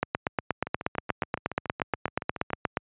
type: two click trains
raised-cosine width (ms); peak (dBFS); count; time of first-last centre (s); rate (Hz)
0.5; -19 / -9; 14 / 24; 0.67-2.504 / 0.03-2.771; 7.09 / 8.39
effects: high-pass 80 Hz 12 dB/octave + resampled to 8000 Hz